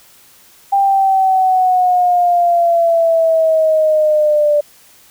sine exponential sweep, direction down, 795 to 587.3 Hz, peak -9 dBFS, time 0.72-4.61 s, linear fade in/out 10 ms, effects white hiss -46 dBFS RMS until 5.1 s

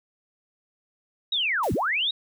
sine linear two-way sweep, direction down then up, 3885 to 61.74 to 3885 Hz, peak -22 dBFS, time 1.32-2.11 s, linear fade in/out 5 ms, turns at 1.73 s
white noise with exponential decay, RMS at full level -38 dBFS, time 1.63-2 s, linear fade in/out 5 ms, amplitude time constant 79 ms
effects none

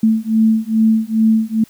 sine beating tone pair, 220 / 222.4 Hz, A3 / A3, 0 / +19 cents, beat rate 2.4 Hz, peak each -14 dBFS, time 0.03-1.64 s, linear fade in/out 5 ms, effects white hiss -49 dBFS RMS until 1.69 s

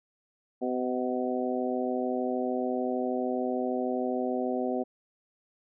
harmonic tone with a mistuned harmonic, 126.7 Hz, B2, 45 cents sharp, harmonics 2 / 3 / 4 / 5 / 6, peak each -31 / -33 / -34 / -35 / -36 dBFS, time 0.61-4.84 s, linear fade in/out 20 ms, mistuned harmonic 6, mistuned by -34 cents, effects none

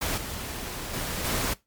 pink noise with level steps, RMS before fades -28 / -35 / -31 / -27 dBFS, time 0.01-1.54 s, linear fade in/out 10 ms, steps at 0.17 / 0.93 / 1.24 s, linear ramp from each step 10 ms, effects noise-tail reverb RT60 0.2 s tail -20 dB re dry + MP3 96 kbps

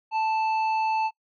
sine tone with hard clipping, 880 Hz, A5, in tune, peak -24 dBFS, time 0.11-1.11 s, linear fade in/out 50 ms, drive 9 dB, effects noise-tail reverb RT60 0.1 s tail -23 dB re dry + low-pass 4000 Hz 12 dB/octave

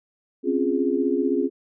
sine chord, Db major seventh, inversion third, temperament equal, 261.6 / 277.2 / 349.2 / 415.3 Hz, C4 / Db4 / F4 / Ab4, 0 / 0 / 0 / 0 cents, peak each -25 dBFS, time 0.43-1.5 s, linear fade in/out 50 ms, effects none

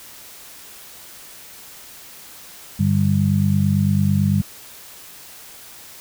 harmonic tone, 49 Hz, G1, in tune, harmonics 2 / 3 / 4, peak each -19 / -20 / -18 dBFS, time 2.79-4.42 s, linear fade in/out 10 ms, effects white hiss -41 dBFS RMS until 6 s

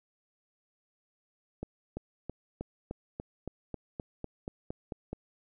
accelerating click train, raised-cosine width 2 ms, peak -23 dBFS, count 14, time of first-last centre 1.63-5.13 s, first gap 340 ms, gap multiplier 0.96, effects none

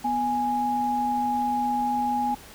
sine tone pair together, 246.9 / 830.6 Hz, B3 / G#5, 0 / 0 cents, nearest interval octave + major sixth, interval 2100 cents, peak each -29 / -23 dBFS, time 0.04-2.35 s, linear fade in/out 10 ms, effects pink hiss -46 dBFS RMS until 2.54 s

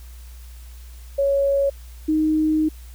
sine tone pair in turn, 556 / 310.8 Hz, C#5 / D#4, +5 / -2 cents, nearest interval minor seventh, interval 1007 cents, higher first, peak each -16 dBFS, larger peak neither, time 1.18-1.7 / 2.08-2.69 s, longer second, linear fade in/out 10 ms, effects added 60 Hz sine -37 dBFS peak until 2.94 s + white hiss -51 dBFS RMS until 2.94 s

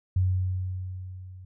sine tone with level ramp, 92.5 Hz, F#2, in tune, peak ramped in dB -19 to -42 dBFS, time 0.16-1.45 s, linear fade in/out 5 ms, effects none

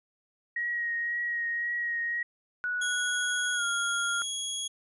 sine tone with vibrato, 1890 Hz, A#6, 23 cents sharp, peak -28 dBFS, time 0.56-2.23 s, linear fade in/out 5 ms, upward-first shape triangle, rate 1.9 Hz, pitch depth 22 cents each way
sine tone with pitch glide, 1469 to 1401 Hz, F#6 to F6, -13 to +5 cents, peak -28 dBFS, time 2.64-4.22 s, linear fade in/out 0 ms, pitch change -82 cents, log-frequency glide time 3.55-3.64 s
20% pulse tone, 3322 Hz, G#7, in tune, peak -26 dBFS, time 2.81-4.68 s, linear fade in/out 10 ms
effects resampled to 24000 Hz

